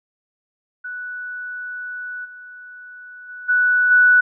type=tone with level steps; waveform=sine; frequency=1480 Hz; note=F#6; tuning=in tune; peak=-27 / -36 / -32 / -13 / -9 dBFS; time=0.84-4.21 s; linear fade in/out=10 ms; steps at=2.24 / 3.28 / 3.48 / 3.9 s; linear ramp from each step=20 ms; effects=none